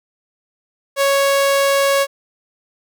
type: tone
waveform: sawtooth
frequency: 554.4 Hz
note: C#5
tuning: in tune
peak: -9 dBFS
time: 0.96-2.07 s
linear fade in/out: 50 ms
effects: none